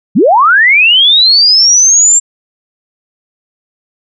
sine linear sweep, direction up, 144.6 to 7459 Hz, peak -3 dBFS, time 0.15-2.2 s, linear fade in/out 20 ms, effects none

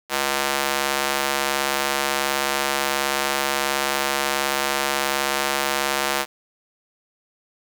square tone with high-pass filter, 69.3 Hz, C#2, in tune, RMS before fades -23 dBFS, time 0.09-6.26 s, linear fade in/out 50 ms, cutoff 710 Hz, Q 0.6, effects 7-bit

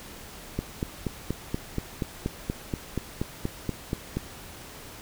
click train, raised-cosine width 3 ms, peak -14 dBFS, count 16, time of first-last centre 0.59-4.17 s, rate 4.19 Hz, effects pink hiss -44 dBFS RMS until 5.01 s

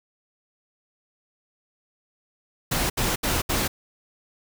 pink noise bursts, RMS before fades -24 dBFS, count 4, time 2.71-3.68 s, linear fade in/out 10 ms, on 190 ms, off 70 ms, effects none

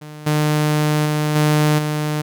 sawtooth tone with level steps, 151.2 Hz, D#3, 49 cents flat, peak -29 / -11 / -13 / -9 / -15 dBFS, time 0.01-2.22 s, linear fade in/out 10 ms, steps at 0.26 / 1.05 / 1.35 / 1.78 s, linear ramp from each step 10 ms, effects none

